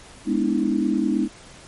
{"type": "chord", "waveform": "sine", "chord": "E dominant seventh", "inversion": "first", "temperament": "equal with one note detuned", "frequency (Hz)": [207.7, 246.9, 293.7, 323.2], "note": ["G#3", "B3", "D4", "E4"], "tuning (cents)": [0, 0, 0, -34], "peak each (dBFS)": -24, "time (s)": [0.25, 1.29], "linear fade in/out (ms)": 50, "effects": ["pink hiss -45 dBFS RMS until 1.67 s", "MP3 48 kbps"]}